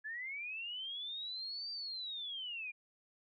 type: linear two-way sweep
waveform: sine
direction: up then down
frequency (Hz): 1690 to 4699 to 2380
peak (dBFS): -40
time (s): 0.04-2.72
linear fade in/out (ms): 20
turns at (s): 1.71
effects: none